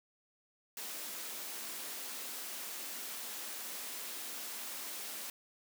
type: high-pass noise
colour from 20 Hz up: white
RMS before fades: -43 dBFS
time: 0.77-5.3 s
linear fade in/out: 2 ms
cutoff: 200 Hz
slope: 48 dB/octave
effects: none